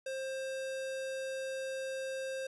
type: tone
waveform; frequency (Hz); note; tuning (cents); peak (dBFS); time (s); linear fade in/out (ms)
square; 530; C5; +22; -37; 0.06-2.47; 5
effects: resampled to 24000 Hz + 11-bit